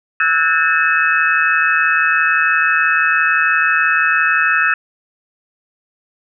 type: tone cluster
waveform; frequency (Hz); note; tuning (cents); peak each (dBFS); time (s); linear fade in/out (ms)
sine; 1312 / 1469 / 1621 / 1787 / 2570; E6 / F#6 / G#6 / A6 / E7; -9 / -13 / -42 / +26 / -45; -18; 0.2-4.74; 2
effects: none